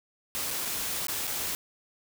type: noise with dropouts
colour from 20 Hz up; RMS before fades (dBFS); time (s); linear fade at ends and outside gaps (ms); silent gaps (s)
white; -32; 0.35-1.55; 0; 0.506-0.51 / 0.652-0.656 / 1.069-1.083 / 1.27-1.275
effects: none